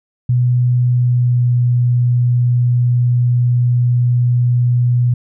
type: tone with pitch glide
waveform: sine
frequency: 123.47 to 122.26 Hz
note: B2 to B2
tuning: 0 to -17 cents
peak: -10 dBFS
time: 0.29-5.14 s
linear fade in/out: 5 ms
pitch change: -17 cents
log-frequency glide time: 0.87-1.52 s
effects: none